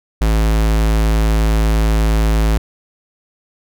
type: tone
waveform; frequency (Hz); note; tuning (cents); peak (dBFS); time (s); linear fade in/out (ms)
square; 54.2; A1; -25; -12; 0.21-2.58; 5
effects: none